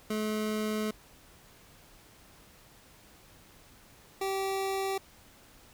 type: tone pair in turn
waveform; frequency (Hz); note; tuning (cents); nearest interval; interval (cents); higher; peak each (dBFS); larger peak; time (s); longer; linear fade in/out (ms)
25% pulse; 214.7 / 387.4; A3 / G4; -42 / -20; minor seventh; 1022; second; -26; neither; 0.1-0.91 / 4.21-4.98; first; 5
effects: pink hiss -57 dBFS RMS until 5.73 s